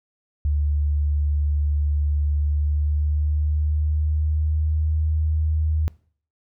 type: tone with pitch glide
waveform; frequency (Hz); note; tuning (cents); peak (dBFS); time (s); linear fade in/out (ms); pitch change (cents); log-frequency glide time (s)
sine; 73.42 to 77.79; D2 to D#2; 0 to 0; -18; 0.45-5.88; 0; +100; 2.34-5
effects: noise-tail reverb RT60 0.5 s tail -22 dB re dry